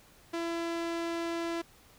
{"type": "tone with low-pass filter", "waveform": "sawtooth", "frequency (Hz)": 336, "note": "E4", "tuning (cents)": 33, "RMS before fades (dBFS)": -34, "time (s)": [0.33, 1.62], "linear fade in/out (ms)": 10, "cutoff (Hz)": 7200, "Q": 0.53, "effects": ["pink hiss -59 dBFS RMS until 1.98 s"]}